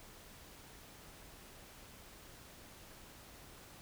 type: silence
effects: pink hiss -56 dBFS RMS until 3.81 s